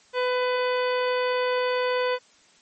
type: harmonic tone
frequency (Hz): 500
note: B4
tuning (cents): +21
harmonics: 1 / 2 / 3 / 4 / 5 / 6 / 7 / 9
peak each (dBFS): -23 / -29 / -33 / -35 / -37 / -39 / -40 / -42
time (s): 0.13-2.19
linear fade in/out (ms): 50
effects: white hiss -57 dBFS RMS until 2.61 s + MP3 32 kbps